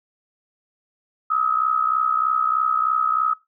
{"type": "tone with amplitude modulation", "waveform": "sine", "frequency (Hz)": 1278, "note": "D#6", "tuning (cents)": 46, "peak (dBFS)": -14, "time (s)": [1.3, 3.34], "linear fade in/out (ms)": 10, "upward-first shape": "sine", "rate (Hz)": 63.2, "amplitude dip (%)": 75, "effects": ["noise-tail reverb RT60 0.2 s tail -20 dB re dry"]}